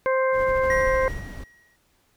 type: harmonic tone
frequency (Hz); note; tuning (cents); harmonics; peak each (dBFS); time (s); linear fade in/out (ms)
524; C5; +2; 1 / 2 / 3 / 4; -20 / -26 / -30 / -32; 0.06-1.08; 0
type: noise with tremolo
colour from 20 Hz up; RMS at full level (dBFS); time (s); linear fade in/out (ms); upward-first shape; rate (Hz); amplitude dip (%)
brown; -32; 0.32-1.22; 50; triangle; 13; 55
type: noise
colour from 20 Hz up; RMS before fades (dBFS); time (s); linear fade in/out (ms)
brown; -35; 0.63-1.44; 5
type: tone with exponential decay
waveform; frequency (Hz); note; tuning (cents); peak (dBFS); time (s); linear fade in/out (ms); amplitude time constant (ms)
triangle; 1900; A#6; +33; -20; 0.7-1.76; 2; 230
effects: pink hiss -65 dBFS RMS until 2.16 s